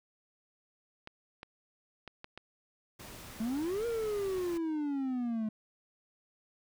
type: clicks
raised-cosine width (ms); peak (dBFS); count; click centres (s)
0.3; -28; 5; 1.074 / 1.431 / 2.077 / 2.244 / 2.376
type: noise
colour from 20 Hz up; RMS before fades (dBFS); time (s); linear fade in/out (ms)
pink; -48; 2.99-4.58; 10
type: exponential two-way sweep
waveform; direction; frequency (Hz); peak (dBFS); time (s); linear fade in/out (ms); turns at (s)
triangle; up then down; 213.3 to 475.7 to 213.3; -29; 3.4-5.49; 5; 3.86
effects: none